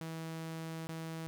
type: tone with dropouts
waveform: sawtooth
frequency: 162.3 Hz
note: E3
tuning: 27 cents flat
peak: -36 dBFS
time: 0.01-1.27 s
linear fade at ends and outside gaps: 0 ms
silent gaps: 0.87-0.89 s
effects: none